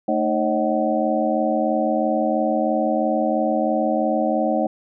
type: tone cluster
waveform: sine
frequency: 222.2 / 308.3 / 545 / 628 / 752 Hz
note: A3 / D#4 / C#5 / D#5 / F#5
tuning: +17 / -16 / -29 / +16 / +28 cents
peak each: -24 dBFS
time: 0.08-4.67 s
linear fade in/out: 5 ms
effects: none